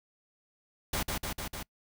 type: noise with echo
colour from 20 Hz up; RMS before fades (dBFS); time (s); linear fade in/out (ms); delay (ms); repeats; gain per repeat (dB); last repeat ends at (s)
pink; -31; 0.93-1.03; 5; 150; 4; -2; 1.63
effects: noise-tail reverb RT60 0.1 s tail -25 dB re dry